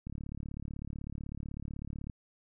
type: click train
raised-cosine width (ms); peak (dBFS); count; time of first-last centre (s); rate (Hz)
5; -28; 74; 0.07-2.098; 36
effects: none